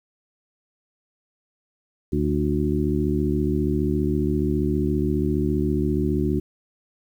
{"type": "harmonic tone with a mistuned harmonic", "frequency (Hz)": 74.8, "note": "D2", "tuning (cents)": 32, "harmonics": [1, 2, 3, 4, 5], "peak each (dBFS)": [-26, -26, -26, -26, -26], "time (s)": [2.12, 6.4], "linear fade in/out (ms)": 10, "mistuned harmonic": 5, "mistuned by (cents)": -39, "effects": ["9-bit"]}